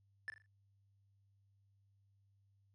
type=tone with echo; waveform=triangle; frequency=1757 Hz; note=A6; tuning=3 cents flat; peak=-38 dBFS; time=0.28-0.3 s; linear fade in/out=0 ms; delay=40 ms; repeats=4; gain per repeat=-9 dB; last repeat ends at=0.46 s; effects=added 99 Hz sine -70 dBFS peak until 2.74 s + resampled to 22050 Hz